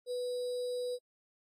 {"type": "tone with sample-and-hold", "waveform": "sine", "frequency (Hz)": 493.9, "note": "B4", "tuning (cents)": 0, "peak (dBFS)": -33, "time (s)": [0.06, 0.99], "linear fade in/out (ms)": 50, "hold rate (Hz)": 4410, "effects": ["low-pass 10000 Hz 12 dB/octave", "AAC 48 kbps"]}